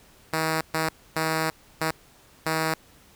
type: tone bursts at uneven times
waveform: 5% pulse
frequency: 159.5 Hz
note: D#3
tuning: 43 cents sharp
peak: -12 dBFS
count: 5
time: 0.33-0.61 / 0.74-0.89 / 1.16-1.5 / 1.81-1.91 / 2.46-2.74 s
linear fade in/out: 2 ms
effects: pink hiss -55 dBFS RMS until 3.15 s